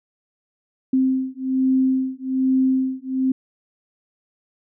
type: beating tone pair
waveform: sine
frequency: 261.1 / 262.3 Hz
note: C4 / C4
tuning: -3 / +4 cents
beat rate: 1.2 Hz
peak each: -20 dBFS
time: 0.93-3.32 s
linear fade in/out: 5 ms
effects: none